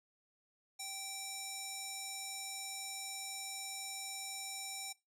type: tone with band-pass filter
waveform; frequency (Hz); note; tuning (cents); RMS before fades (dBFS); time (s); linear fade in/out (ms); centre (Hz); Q
square; 778; G5; -13; -44; 0.79-4.93; 10; 7500; 1.4
effects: noise-tail reverb RT60 0.2 s tail -19 dB re dry